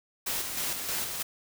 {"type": "noise with tremolo", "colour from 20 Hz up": "white", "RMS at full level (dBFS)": -31, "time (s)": [0.26, 1.23], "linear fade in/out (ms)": 10, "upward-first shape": "square", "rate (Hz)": 3.2, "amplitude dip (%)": 40, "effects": []}